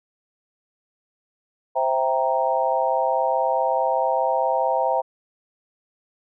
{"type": "chord", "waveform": "sine", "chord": "C dominant seventh", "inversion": "none", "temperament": "equal", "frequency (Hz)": [523.3, 659.3, 784, 932.3], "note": ["C5", "E5", "G5", "Bb5"], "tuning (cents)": [0, 0, 0, 0], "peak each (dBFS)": -24, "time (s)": [1.75, 5.02], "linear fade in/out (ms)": 20, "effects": []}